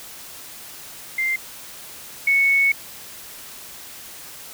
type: tone pair in turn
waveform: sine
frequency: 2093 / 2212 Hz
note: C7 / C#7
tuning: 0 / -4 cents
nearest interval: minor second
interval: 96 cents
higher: second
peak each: -19 / -14 dBFS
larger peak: second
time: 1.18-1.36 / 2.27-2.72 s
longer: second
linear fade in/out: 5 ms
effects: white hiss -39 dBFS RMS until 4.53 s